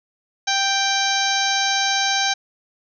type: harmonic tone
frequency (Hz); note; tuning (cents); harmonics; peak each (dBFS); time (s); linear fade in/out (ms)
785; G5; +2; 1 / 2 / 3 / 4 / 5 / 6 / 7 / 8; -23 / -24 / -28 / -28 / -24 / -31 / -28 / -27; 0.47-2.34; 10
effects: none